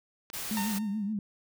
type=click; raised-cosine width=0.2 ms; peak=-23 dBFS; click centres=0.301 s
type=noise; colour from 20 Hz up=white; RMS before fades=-37 dBFS; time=0.33-0.79 s; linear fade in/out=10 ms
type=tone with vibrato; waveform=sine; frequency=207.7 Hz; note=G#3; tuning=in tune; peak=-29 dBFS; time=0.51-1.19 s; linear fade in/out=2 ms; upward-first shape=triangle; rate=7 Hz; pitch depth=120 cents each way
type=tone with exponential decay; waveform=sawtooth; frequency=913 Hz; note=A#5; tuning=36 cents flat; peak=-27 dBFS; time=0.57-1.13 s; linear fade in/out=0 ms; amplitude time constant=120 ms
effects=none